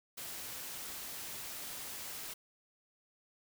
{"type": "noise", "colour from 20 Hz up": "white", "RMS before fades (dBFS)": -44, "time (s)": [0.17, 2.34], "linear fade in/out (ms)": 10, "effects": []}